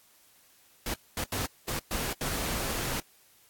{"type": "noise bursts at uneven times", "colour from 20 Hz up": "pink", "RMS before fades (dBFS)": -32, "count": 6, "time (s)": [[0.86, 0.94], [1.17, 1.24], [1.32, 1.46], [1.68, 1.79], [1.91, 2.13], [2.21, 3]], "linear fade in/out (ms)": 2, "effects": ["white hiss -61 dBFS RMS until 3.49 s", "AAC 64 kbps"]}